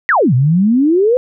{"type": "exponential two-way sweep", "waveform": "sine", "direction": "down then up", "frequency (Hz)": [2000, 119.4, 517], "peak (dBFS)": -8, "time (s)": [0.09, 1.17], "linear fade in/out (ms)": 0, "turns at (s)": 0.34, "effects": []}